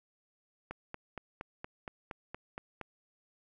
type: click train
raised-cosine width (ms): 0.5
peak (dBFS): -25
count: 10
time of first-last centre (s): 0.71-2.813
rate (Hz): 4.28
effects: none